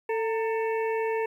harmonic tone with a mistuned harmonic, 444.4 Hz, A4, 17 cents sharp, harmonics 1 / 2 / 4 / 5 / 6, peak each -26 / -32 / -38 / -40 / -42 dBFS, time 0.09-1.26 s, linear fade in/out 5 ms, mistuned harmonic 2, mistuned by +56 cents, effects 10-bit

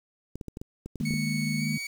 clicks, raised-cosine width 3 ms, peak -24 dBFS, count 10, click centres 0.356 / 0.412 / 0.483 / 0.571 / 0.615 / 0.86 / 0.957 / 1.01 / 1.108 / 1.138 s
sine chord, D# suspended fourth, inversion none, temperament equal with one note detuned, 152.63 / 207.7 / 233.1 Hz, D#3 / G#3 / A#3, -33 / 0 / 0 cents, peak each -30 / -32 / -31 dBFS, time 1-1.78 s, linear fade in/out 5 ms
sawtooth tone with pitch glide, 2217 to 2253 Hz, C#7 to C#7, 0 to +28 cents, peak -29 dBFS, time 1.05-1.87 s, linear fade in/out 5 ms, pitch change +28 cents, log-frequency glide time 1.58-1.63 s
effects low-pass 11000 Hz 12 dB/octave + 8-bit

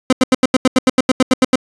30% pulse tone bursts, 257.6 Hz, C4, 27 cents flat, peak -5 dBFS, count 14, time 0.1-1.557 s, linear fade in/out 2 ms, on 27 ms, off 83 ms, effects resampled to 22050 Hz + 7-bit

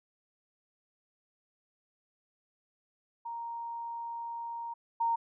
sine tone pair in turn, 932.3 / 924.8 Hz, A#5 / A#5, 0 / -14 cents, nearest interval unison, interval 14 cents, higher first, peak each -36 / -26 dBFS, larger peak second, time 3.25-4.74 / 5-5.16 s, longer first, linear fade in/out 10 ms, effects none

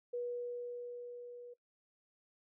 sine tone with level ramp, 484.9 Hz, B4, 32 cents flat, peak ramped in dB -35 to -48 dBFS, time 0.13-1.54 s, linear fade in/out 10 ms, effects noise-tail reverb RT60 0.1 s tail -17 dB re dry

